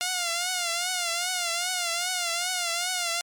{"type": "tone with vibrato", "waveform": "5% pulse", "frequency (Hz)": 706, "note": "F5", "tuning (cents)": 19, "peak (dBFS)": -14, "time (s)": [0.01, 3.21], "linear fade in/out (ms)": 0, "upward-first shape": "triangle", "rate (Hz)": 2.5, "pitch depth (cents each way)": 94, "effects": ["MP3 96 kbps"]}